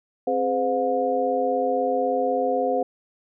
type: tone cluster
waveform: sine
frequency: 265.5 / 415.8 / 512 / 716 Hz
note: C4 / G#4 / C5 / F5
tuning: +25 / +2 / -38 / +43 cents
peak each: -29 / -28 / -23 / -25 dBFS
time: 0.27-2.83 s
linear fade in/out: 5 ms
effects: none